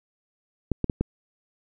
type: clicks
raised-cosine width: 3 ms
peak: -10 dBFS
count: 4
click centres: 0.717 / 0.843 / 0.898 / 1.01 s
effects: none